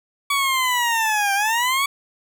20% pulse linear two-way sweep, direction down then up, 1137 to 784 to 1137 Hz, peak -13 dBFS, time 0.3-1.86 s, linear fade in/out 5 ms, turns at 1.34 s, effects none

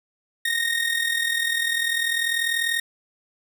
30% pulse tone with amplitude modulation, 1854 Hz, A#6, 10 cents flat, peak -16 dBFS, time 0.45-2.8 s, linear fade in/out 5 ms, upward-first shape sine, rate 40.2 Hz, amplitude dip 60%, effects none

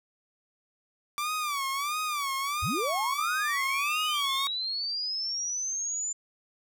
sawtooth tone with vibrato, 1161 Hz, D6, 20 cents flat, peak -25 dBFS, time 1.18-4.47 s, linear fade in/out 0 ms, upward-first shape sine, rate 1.5 Hz, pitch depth 130 cents each way
sine linear sweep, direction up, 55 to 7130 Hz, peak -29 dBFS, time 2.62-6.13 s, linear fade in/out 10 ms
effects none

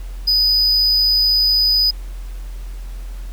triangle tone, 4978 Hz, D#8, in tune, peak -11 dBFS, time 0.27-1.91 s, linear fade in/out 10 ms, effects added 43 Hz sine -26 dBFS peak until 3.32 s + pink hiss -46 dBFS RMS until 3.32 s

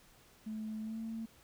sine tone with pitch glide, 217.3 to 224.7 Hz, A3 to A3, -21 to +37 cents, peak -37 dBFS, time 0.46-1.26 s, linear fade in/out 10 ms, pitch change +58 cents, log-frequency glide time 0.82-0.99 s, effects tanh soft clip ceiling -33 dBFS + pink hiss -63 dBFS RMS until 1.43 s

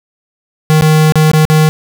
square tone with dropouts, 155.56 Hz, D#3, in tune, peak -6 dBFS, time 0.7-1.69 s, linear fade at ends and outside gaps 0 ms, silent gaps 0.81-0.822 / 1.122-1.156 / 1.315-1.334 / 1.452-1.5 s, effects none

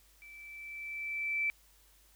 sine tone with level ramp, 2325 Hz, D7, 18 cents flat, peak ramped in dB -50 to -28 dBFS, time 0.22-1.5 s, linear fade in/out 0 ms, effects added 50 Hz sine -65 dBFS peak until 2.15 s + white hiss -65 dBFS RMS until 2.15 s

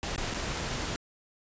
pink noise with dropouts, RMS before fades -33 dBFS, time 0.03-0.96 s, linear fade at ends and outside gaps 0 ms, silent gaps 0.161-0.179 / 0.339-0.344 s, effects resampled to 16000 Hz

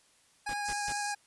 25% pulse tone with vibrato, 822 Hz, G#5, 18 cents flat, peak -29 dBFS, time 0.46-1.15 s, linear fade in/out 10 ms, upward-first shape sine, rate 9.9 Hz, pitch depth 10 cents each way
pink noise bursts, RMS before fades -42 dBFS, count 3, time 0.49-0.922 s, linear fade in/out 0 ms, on 44 ms, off 150 ms
pink band-pass noise, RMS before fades -42 dBFS, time 0.64-1.14 s, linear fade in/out 20 ms, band 4500 to 10000 Hz, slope 96 dB/octave
effects white hiss -65 dBFS RMS until 1.26 s + resampled to 24000 Hz

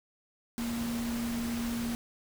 sine tone in noise, 234.5 Hz, A#3, 11 cents sharp, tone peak -31 dBFS, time 0.58-1.95 s, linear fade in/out 0 ms, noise pink, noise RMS -40 dBFS, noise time 0.58-1.95 s, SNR +6 dB, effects none

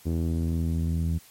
sawtooth tone with low-pass filter sweep, 82.41 Hz, E2, in tune, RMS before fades -26 dBFS, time 0.05-1.19 s, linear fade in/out 20 ms, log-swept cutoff 340 to 170 Hz, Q 1.5, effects white hiss -53 dBFS RMS until 1.3 s + MP3 64 kbps

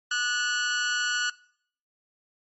sawtooth tone with amplitude modulation, 1466 Hz, F#6, 16 cents flat, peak -18 dBFS, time 0.11-1.3 s, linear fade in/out 5 ms, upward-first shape sine, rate 259 Hz, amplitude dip 60%, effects noise-tail reverb RT60 0.6 s tail -22 dB re dry + MP3 32 kbps

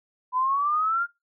sine exponential sweep, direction up, 994 to 1424 Hz, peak -21 dBFS, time 0.32-1.07 s, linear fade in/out 50 ms, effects noise-tail reverb RT60 0.2 s tail -20 dB re dry

